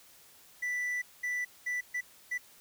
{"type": "tone bursts at uneven times", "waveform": "triangle", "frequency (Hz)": 1975.5, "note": "B6", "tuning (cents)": 0, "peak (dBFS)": -29, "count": 5, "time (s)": [[0.62, 1.02], [1.23, 1.45], [1.66, 1.81], [1.94, 2.01], [2.31, 2.38]], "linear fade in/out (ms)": 10, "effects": ["white hiss -58 dBFS RMS until 2.6 s"]}